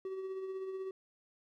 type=tone with tremolo; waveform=triangle; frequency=380.8 Hz; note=F#4; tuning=50 cents sharp; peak=-34 dBFS; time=0.05-0.91 s; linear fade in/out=2 ms; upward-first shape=triangle; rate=16 Hz; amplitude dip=45%; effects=none